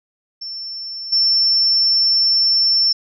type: tone with level steps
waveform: sine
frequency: 5390 Hz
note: E8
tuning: 38 cents sharp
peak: -26 / -12 dBFS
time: 0.41-2.93 s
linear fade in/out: 10 ms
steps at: 1.12 s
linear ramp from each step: 10 ms
effects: none